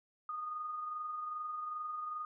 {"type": "tone with amplitude modulation", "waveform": "sine", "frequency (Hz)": 1232, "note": "D#6", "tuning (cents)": -17, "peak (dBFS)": -36, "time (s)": [0.29, 2.25], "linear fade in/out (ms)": 2, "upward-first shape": "sine", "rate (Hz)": 22.5, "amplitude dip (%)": 35, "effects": []}